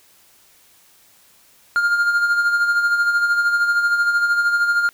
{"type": "tone with tremolo", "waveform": "triangle", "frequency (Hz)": 1407, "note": "F6", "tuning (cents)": 12, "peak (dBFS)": -11, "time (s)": [1.76, 4.89], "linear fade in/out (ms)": 0, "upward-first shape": "sine", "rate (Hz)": 13, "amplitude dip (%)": 50, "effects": ["white hiss -53 dBFS RMS until 4.93 s"]}